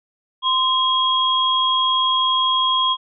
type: tone pair together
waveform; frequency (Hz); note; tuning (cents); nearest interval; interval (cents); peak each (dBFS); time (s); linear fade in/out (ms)
sine; 1037 / 3281; C6 / G#7; -16 / -22; octave + minor sixth; 1994; -18; 0.42-2.97; 50
effects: none